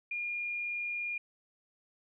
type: tone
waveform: sine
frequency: 2419 Hz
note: D#7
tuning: 49 cents flat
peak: -33 dBFS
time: 0.11-1.18 s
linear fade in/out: 5 ms
effects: none